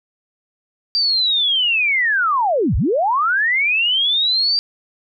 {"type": "linear two-way sweep", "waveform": "sine", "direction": "down then up", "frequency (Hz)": [4720, 43.2, 4720], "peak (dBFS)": -14, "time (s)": [0.95, 4.59], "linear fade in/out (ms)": 0, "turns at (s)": 2.76, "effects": []}